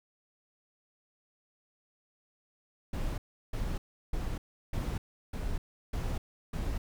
brown noise bursts, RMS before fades -33 dBFS, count 7, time 2.93-6.78 s, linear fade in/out 5 ms, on 250 ms, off 350 ms, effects none

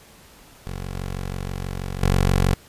15% pulse tone with level steps, 46.22 Hz, F#1, 1 cent flat, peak -23 / -21 / -10 dBFS, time 0.67-2.54 s, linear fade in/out 0 ms, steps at 0.94 / 2.02 s, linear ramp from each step 10 ms, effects pink hiss -49 dBFS RMS until 2.68 s + resampled to 32000 Hz

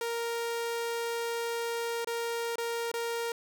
sawtooth tone with dropouts, 466.2 Hz, A#4, in tune, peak -27 dBFS, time 0.01-3.32 s, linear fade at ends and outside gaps 2 ms, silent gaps 2.046-2.072 / 2.557-2.582 / 2.916-2.939 s, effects none

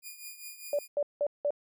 5% pulse tone with tremolo, 2436 Hz, D#7, 37 cents flat, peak -30 dBFS, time 0.02-0.88 s, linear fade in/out 50 ms, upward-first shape triangle, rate 5 Hz, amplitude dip 75%
sine tone bursts, 580 Hz, D5, 22 cents flat, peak -25 dBFS, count 4, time 0.73-1.506 s, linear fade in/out 2 ms, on 59 ms, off 180 ms
effects none

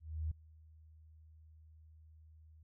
sine tone with ADSR envelope, 78.5 Hz, D#2, 16 cents sharp, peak -33 dBFS, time 0-2.63 s, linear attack 310 ms, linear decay 6 ms, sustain -24 dB, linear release 4 ms, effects none

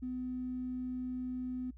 triangle tone with tanh clipping, 252.7 Hz, B3, 40 cents sharp, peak -35 dBFS, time 0.02-1.71 s, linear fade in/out 10 ms, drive 2 dB, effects noise-tail reverb RT60 0.1 s tail -21 dB re dry + added 60 Hz sine -50 dBFS peak until 1.77 s

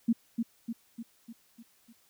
sine tone with echo, 230.8 Hz, A#3, 17 cents flat, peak -21 dBFS, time 0.08-0.13 s, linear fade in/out 10 ms, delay 300 ms, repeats 6, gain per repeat -5 dB, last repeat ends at 1.93 s, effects white hiss -66 dBFS RMS until 2.09 s

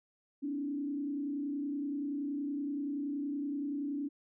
sine tone with frequency modulation, 285.6 Hz, D4, 48 cents flat, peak -33 dBFS, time 0.42-4.09 s, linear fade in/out 20 ms, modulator 30.6 Hz, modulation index 0.7, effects none

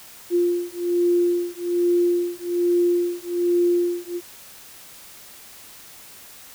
sine beating tone pair, 349.2 / 350.4 Hz, F4 / F4, 0 / +6 cents, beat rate 1.2 Hz, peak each -21 dBFS, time 0.3-4.21 s, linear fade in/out 50 ms, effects white hiss -44 dBFS RMS until 6.54 s

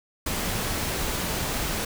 pink noise, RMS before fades -28 dBFS, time 0.26-1.85 s, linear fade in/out 5 ms, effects none

